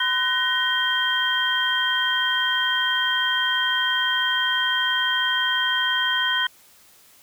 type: tone cluster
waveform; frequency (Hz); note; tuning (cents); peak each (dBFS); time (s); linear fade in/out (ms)
sine; 1017 / 1500 / 1872 / 3183; C6 / F#6 / A#6 / G7; -50 / +23 / +7 / +26; -28 / -24 / -26 / -23; 0-6.47; 5
effects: white hiss -53 dBFS RMS until 7.22 s